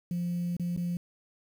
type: tone with dropouts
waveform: sine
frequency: 174.61 Hz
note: F3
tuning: in tune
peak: -27 dBFS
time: 0.11-0.97 s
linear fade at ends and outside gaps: 2 ms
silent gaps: 0.567-0.597 / 0.764-0.774 s
effects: tanh soft clip ceiling -25 dBFS + 9-bit